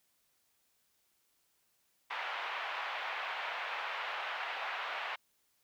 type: band-pass noise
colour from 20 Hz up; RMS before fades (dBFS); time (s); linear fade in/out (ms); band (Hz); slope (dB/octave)
pink; -39; 2.1-5.16; 10; 740 to 3000; 24
effects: white hiss -75 dBFS RMS until 5.63 s